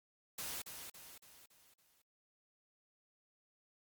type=noise with echo; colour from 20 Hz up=white; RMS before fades=-43 dBFS; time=0.38-0.62 s; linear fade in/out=5 ms; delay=280 ms; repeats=5; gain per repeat=-6 dB; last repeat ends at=2.02 s; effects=Opus 48 kbps